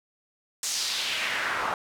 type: noise with band-pass filter sweep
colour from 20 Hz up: pink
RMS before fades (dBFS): -29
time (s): 0.63-1.74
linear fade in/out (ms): 2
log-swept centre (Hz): 6900 to 1000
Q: 1.9
effects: none